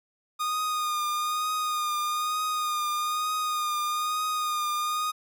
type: tone with vibrato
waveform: 45% pulse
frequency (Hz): 1227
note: D#6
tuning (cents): -25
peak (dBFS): -26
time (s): 0.39-5.12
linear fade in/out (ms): 20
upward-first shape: triangle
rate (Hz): 1.1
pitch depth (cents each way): 33
effects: none